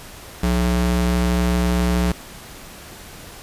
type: ring-modulated tone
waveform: square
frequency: 121.6 Hz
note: B2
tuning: 26 cents flat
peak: -14 dBFS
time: 0.43-2.12 s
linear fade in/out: 5 ms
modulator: 57.7 Hz
effects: pink hiss -39 dBFS RMS until 3.42 s + resampled to 32000 Hz